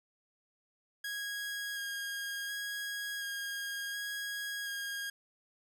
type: tone with vibrato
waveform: sawtooth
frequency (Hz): 1639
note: G#6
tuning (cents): -23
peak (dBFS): -33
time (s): 1.04-5.1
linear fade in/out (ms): 5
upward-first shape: square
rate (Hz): 0.69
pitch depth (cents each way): 11
effects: none